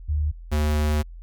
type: tone pair in turn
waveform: sine / square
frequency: 75 / 75.4 Hz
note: D2 / D2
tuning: +37 / +46 cents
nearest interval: unison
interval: 9 cents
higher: second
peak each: -20 dBFS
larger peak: neither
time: 0.08-0.32 / 0.51-1.03 s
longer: second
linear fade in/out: 20 ms
effects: added 42 Hz sine -37 dBFS peak until 1.22 s